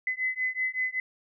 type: beating tone pair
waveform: sine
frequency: 2023 / 2028.3 Hz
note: B6 / B6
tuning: +41 / +46 cents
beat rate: 5.3 Hz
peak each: -30 dBFS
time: 0.07-1 s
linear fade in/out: 2 ms
effects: none